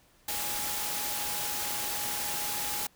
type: tone in noise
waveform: sine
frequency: 831 Hz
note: G#5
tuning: 1 cent sharp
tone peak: -41 dBFS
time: 0.28-2.87 s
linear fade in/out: 5 ms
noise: white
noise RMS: -33 dBFS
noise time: 0.28-2.87 s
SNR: -11 dB
effects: pink hiss -63 dBFS RMS until 2.95 s